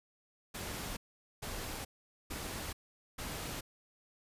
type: noise bursts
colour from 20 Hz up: pink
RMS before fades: -41 dBFS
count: 4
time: 0.54-3.61 s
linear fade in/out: 10 ms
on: 430 ms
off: 450 ms
effects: resampled to 32000 Hz